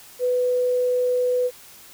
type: tone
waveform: sine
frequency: 497.2 Hz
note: B4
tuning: 12 cents sharp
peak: -18 dBFS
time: 0.19-1.51 s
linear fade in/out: 50 ms
effects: white hiss -46 dBFS RMS until 1.93 s